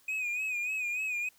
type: tone with vibrato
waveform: triangle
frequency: 2489 Hz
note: D#7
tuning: in tune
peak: -29 dBFS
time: 0.08-1.29 s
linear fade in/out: 5 ms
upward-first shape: sine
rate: 3.4 Hz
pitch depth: 64 cents each way
effects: white hiss -64 dBFS RMS until 1.38 s